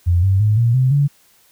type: tone with pitch steps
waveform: sine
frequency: 87.31 / 96.32 / 106.26 / 117.22 / 129.31 / 142.66 Hz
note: F2 / G2 / G#2 / A#2 / C3 / D3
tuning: 0 / -30 / +40 / +10 / -20 / -50 cents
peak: -11 dBFS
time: 0.06-1.08 s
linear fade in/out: 20 ms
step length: 170 ms
effects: white hiss -54 dBFS RMS until 1.51 s